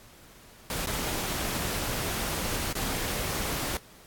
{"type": "noise with dropouts", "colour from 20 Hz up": "pink", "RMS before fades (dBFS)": -31, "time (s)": [0.7, 3.77], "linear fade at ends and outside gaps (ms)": 2, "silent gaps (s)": [[0.859, 0.87], [2.729, 2.752]], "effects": ["pink hiss -53 dBFS RMS until 4.06 s", "AAC 64 kbps"]}